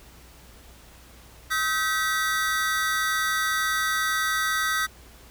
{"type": "tone cluster", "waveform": "square", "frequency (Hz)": [1275, 1545, 1941, 3551], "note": ["D#6", "G6", "B6", "A7"], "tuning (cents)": [42, -26, -31, 15], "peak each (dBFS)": [-28, -28, -29, -36], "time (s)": [1.5, 4.87], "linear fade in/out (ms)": 20, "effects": ["added 60 Hz sine -51 dBFS peak until 5.3 s", "pink hiss -51 dBFS RMS until 5.3 s"]}